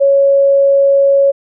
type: tone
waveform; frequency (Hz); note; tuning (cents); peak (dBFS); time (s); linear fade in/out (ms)
sine; 554.4; C#5; 0; -6; 0-1.32; 20
effects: none